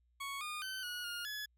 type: tone with pitch steps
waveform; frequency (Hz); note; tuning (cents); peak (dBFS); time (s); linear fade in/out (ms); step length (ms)
20% pulse; 1110 / 1219 / 1531 / 1455 / 1421 / 1700; C#6 / D#6 / G6 / F#6 / F6 / G#6; +2 / -36 / -41 / -29 / +30 / +40; -35; 0.2-1.46; 10; 210
effects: added 60 Hz sine -70 dBFS peak until 1.57 s